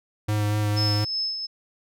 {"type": "tone with vibrato", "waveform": "square", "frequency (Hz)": 105, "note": "G#2", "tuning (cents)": 19, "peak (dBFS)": -22, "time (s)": [0.28, 1.05], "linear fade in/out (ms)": 10, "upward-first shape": "sine", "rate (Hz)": 4.2, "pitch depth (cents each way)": 16}
{"type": "tone with tremolo", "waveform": "sine", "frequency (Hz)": 5220, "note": "E8", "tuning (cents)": -18, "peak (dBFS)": -23, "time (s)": [0.76, 1.47], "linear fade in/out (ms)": 20, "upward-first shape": "sine", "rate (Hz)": 2.8, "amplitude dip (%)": 50}
{"effects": []}